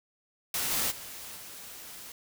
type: noise with level steps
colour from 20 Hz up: white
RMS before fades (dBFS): -31 / -29 / -43 / -45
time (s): 0.54-2.12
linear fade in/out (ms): 2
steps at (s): 0.7 / 0.9 / 1.35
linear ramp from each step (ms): 20
effects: none